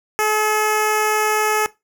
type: tone with notch filter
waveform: 10% pulse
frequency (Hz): 428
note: A4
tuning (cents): -48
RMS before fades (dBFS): -18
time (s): 0.19-1.66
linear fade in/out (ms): 0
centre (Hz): 3700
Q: 1.3
effects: noise-tail reverb RT60 0.2 s tail -19 dB re dry